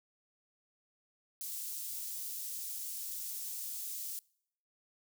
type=high-pass noise; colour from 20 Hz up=white; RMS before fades=-41 dBFS; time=1.41-4.19 s; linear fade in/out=0 ms; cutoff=6400 Hz; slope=12 dB/octave; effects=noise-tail reverb RT60 0.7 s tail -26 dB re dry